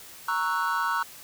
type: chord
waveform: triangle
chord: F# dominant seventh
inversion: first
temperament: equal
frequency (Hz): 932.3 / 1108.7 / 1318.5 / 1480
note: A#5 / C#6 / E6 / F#6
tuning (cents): 0 / 0 / 0 / 0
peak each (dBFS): -28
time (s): 0.28-1.03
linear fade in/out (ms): 5
effects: white hiss -46 dBFS RMS until 1.23 s